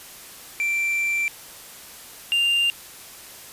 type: tone pair in turn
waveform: triangle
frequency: 2349 / 2793 Hz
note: D7 / F7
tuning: 0 / -1 cents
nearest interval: minor third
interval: 299 cents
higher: second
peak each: -19 / -16 dBFS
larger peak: second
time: 0.6-1.28 / 2.32-2.7 s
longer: first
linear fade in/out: 0 ms
effects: white hiss -42 dBFS RMS until 3.52 s + resampled to 32000 Hz